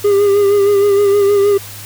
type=tone with vibrato; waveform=triangle; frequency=403.4 Hz; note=G4; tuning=50 cents sharp; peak=-6 dBFS; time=0.04-1.58 s; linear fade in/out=10 ms; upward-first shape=sine; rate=6.4 Hz; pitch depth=39 cents each way; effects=added 102 Hz sine -34 dBFS peak until 1.85 s + white hiss -32 dBFS RMS until 1.85 s